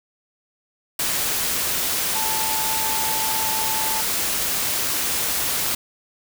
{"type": "tone in noise", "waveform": "sine", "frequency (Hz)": 880, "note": "A5", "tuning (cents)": 0, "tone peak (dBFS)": -27, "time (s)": [2.15, 4.01], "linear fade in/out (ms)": 5, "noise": "white", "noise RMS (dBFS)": -23, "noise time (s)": [0.99, 5.75], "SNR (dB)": -7, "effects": []}